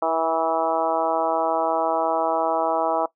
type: harmonic tone with a mistuned harmonic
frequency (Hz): 163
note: E3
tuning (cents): -19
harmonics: 2 / 3 / 4 / 5 / 6 / 7 / 8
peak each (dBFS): -31 / -29 / -23 / -25 / -28 / -30 / -31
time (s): 0.02-3.06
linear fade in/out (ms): 5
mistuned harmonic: 3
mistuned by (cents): -19
effects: noise-tail reverb RT60 0.1 s tail -19 dB re dry